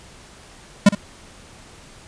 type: tone with echo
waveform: square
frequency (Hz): 202.5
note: G#3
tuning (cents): -43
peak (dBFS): -7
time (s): 0.86-0.89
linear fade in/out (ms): 5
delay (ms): 61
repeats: 1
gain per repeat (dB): -14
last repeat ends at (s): 0.951
effects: pink hiss -45 dBFS RMS until 2.07 s + resampled to 22050 Hz